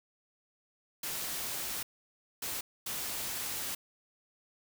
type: noise bursts at uneven times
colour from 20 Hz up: white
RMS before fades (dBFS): -37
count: 3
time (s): 1.03-1.83 / 2.42-2.61 / 2.86-3.75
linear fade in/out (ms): 5
effects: none